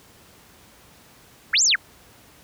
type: linear two-way sweep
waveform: sine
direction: up then down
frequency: 1162 to 7680 to 1162 Hz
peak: -15 dBFS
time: 1.53-1.76 s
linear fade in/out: 10 ms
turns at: 1.63 s
effects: pink hiss -51 dBFS RMS until 2.43 s + high-pass 60 Hz 12 dB/octave